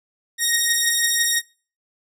10% pulse beating tone pair, 1864.7 / 1870.7 Hz, A#6 / A#6, 0 / +6 cents, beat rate 6 Hz, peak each -14 / -10 dBFS, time 0.38-1.42 s, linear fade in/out 50 ms, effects noise-tail reverb RT60 0.4 s tail -24 dB re dry

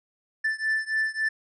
triangle beating tone pair, 1760 / 1763.6 Hz, A6 / A6, 0 / +4 cents, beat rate 3.6 Hz, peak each -25 / -26 dBFS, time 0.44-1.29 s, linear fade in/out 10 ms, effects resampled to 24000 Hz

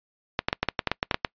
clicks, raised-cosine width 0.3 ms, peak -6 dBFS, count 12, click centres 0.391 / 0.485 / 0.529 / 0.63 / 0.687 / 0.792 / 0.873 / 0.916 / 1.029 / 1.112 / 1.144 / 1.248 s, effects noise-tail reverb RT60 0.1 s tail -26 dB re dry + resampled to 11025 Hz

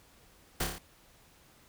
pink noise with echo, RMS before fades -31 dBFS, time 0.6-0.64 s, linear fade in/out 5 ms, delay 29 ms, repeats 5, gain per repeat -3 dB, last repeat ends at 0.785 s, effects pink hiss -61 dBFS RMS until 1.68 s

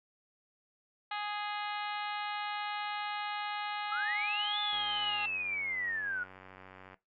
harmonic tone, 415.3 Hz, G#4, in tune, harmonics 2 / 3 / 4 / 5 / 6 / 7 / 8 / 9 / 10, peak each -37 / -41 / -43 / -45 / -47 / -48 / -49 / -50 / -51 dBFS, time 1.11-5.26 s, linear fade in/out 5 ms
sine linear two-way sweep, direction up then down, 1244.5 to 3536 to 1422 Hz, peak -32 dBFS, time 3.91-6.24 s, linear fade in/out 10 ms, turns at 4.59 s
click train, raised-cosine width 0.5 ms, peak -35 dBFS, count 209, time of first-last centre 4.73-6.943 s, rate 94 Hz
effects noise-tail reverb RT60 0.2 s tail -18 dB re dry + MP3 64 kbps

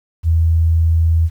sine tone, 82 Hz, E2, 9 cents flat, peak -10 dBFS, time 0.23-1.3 s, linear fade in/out 50 ms, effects 8-bit

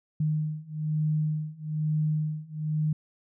sine beating tone pair, 153.2 / 154.3 Hz, D#3 / D#3, -27 / -14 cents, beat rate 1.1 Hz, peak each -29 / -28 dBFS, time 0.2-2.93 s, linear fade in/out 5 ms, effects none

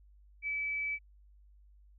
sine tone, 2300 Hz, D7, 37 cents flat, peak -32 dBFS, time 0.42-0.99 s, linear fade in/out 50 ms, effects added 50 Hz sine -57 dBFS peak until 1.98 s

